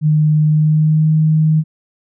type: tone with pitch glide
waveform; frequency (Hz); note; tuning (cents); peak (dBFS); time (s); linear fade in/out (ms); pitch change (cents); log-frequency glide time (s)
sine; 153 to 156.31; D#3 to D#3; -29 to +8; -9; 0.01-1.64; 50; +37; 0.48-1.11
effects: none